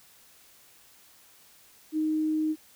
sine tone, 311.1 Hz, D#4, in tune, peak -24 dBFS, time 1.92-2.56 s, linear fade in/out 50 ms, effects white hiss -57 dBFS RMS until 2.75 s

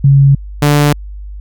sine / sawtooth tone pair in turn, 138.59 / 146.37 Hz, C#3 / D3, 0 / -5 cents, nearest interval minor second, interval 95 cents, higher second, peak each -3 dBFS, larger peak neither, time 0.04-0.35 / 0.62-0.93 s, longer neither, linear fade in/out 5 ms, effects added 50 Hz sine -24 dBFS peak until 1.4 s

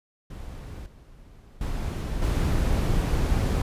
brown noise with level steps, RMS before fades -38 / -49 / -29 / -23 dBFS, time 0.3-3.62 s, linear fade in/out 5 ms, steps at 0.86 / 1.61 / 2.22 s, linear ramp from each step 2 ms, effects resampled to 32000 Hz

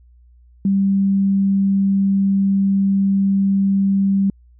sine tone, 196 Hz, G3, in tune, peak -13 dBFS, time 0.65-4.3 s, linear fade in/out 2 ms, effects added 60 Hz sine -46 dBFS peak until 4.59 s

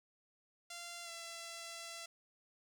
5% pulse tone with pitch glide, 690 to 673.1 Hz, F5 to E5, -21 to +36 cents, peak -34 dBFS, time 0.7-2.06 s, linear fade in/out 5 ms, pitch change -43 cents, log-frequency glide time 1.04-1.1 s, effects none

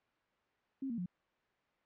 sine tone with pitch steps, 268.7 / 233.2 / 178.5 Hz, C4 / A#3 / F3, +46 / +1 / +38 cents, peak -36 dBFS, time 0.82-1.06 s, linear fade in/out 5 ms, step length 80 ms, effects white hiss -75 dBFS RMS until 1.85 s + low-pass 2000 Hz 12 dB/octave

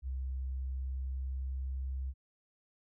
sine tone with pitch glide, 65.3 to 65.91 Hz, C2 to C2, -3 to +13 cents, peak -34 dBFS, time 0.02-2.14 s, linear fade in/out 50 ms, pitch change +16 cents, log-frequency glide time 0.41-1.84 s, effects none

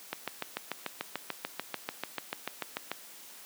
click train, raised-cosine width 0.3 ms, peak -16 dBFS, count 20, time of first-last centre 0.13-2.916 s, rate 6.82 Hz, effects white hiss -50 dBFS RMS until 3.45 s + high-pass 200 Hz 12 dB/octave

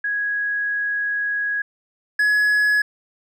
sine / triangle tone pair in turn, 1661.2 / 1687.3 Hz, G#6 / G#6, 0 / +27 cents, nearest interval unison, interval 27 cents, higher second, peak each -20 / -13 dBFS, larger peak second, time 0.04-1.62 / 2.19-2.82 s, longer first, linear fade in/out 5 ms, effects none

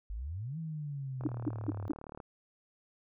sine exponential two-way sweep, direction up then down, 47.09 to 164.81 to 96.6 Hz, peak -36 dBFS, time 0.1-1.88 s, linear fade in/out 0 ms, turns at 0.58 s
click train, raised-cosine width 1 ms, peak -31 dBFS, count 38, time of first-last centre 1.21-2.202 s, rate 37.3 Hz
sine tone bursts, 300 Hz, D4, 37 cents sharp, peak -27 dBFS, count 4, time 1.25-1.92 s, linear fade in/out 5 ms, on 25 ms, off 190 ms
effects none

